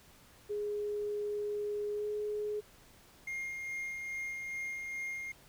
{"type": "tone with pitch glide", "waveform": "sine", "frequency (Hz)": [415.3, 419.9], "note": ["G#4", "G#4"], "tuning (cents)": [0, 19], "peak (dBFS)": -33, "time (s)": [0.49, 2.61], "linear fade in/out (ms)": 20, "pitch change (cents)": 19, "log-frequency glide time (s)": [1.92, 2.07]}
{"type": "tone with tremolo", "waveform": "triangle", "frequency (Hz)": 2126, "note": "C7", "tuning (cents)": 27, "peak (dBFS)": -34, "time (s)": [3.27, 5.32], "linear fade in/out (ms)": 5, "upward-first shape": "sine", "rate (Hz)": 2.4, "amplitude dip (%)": 30}
{"effects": ["pink hiss -60 dBFS RMS until 5.48 s"]}